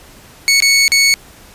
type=tone with dropouts; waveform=20% pulse; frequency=2217 Hz; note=C#7; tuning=in tune; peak=-3 dBFS; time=0.48-1.14 s; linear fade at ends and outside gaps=0 ms; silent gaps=0.603-0.623 / 0.88-0.919 s; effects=pink hiss -41 dBFS RMS until 1.54 s + resampled to 32000 Hz